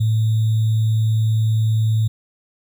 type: tone with sample-and-hold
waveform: sine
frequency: 110 Hz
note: A2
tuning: in tune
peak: -14 dBFS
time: 0-2.08 s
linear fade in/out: 10 ms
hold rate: 3675 Hz
effects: none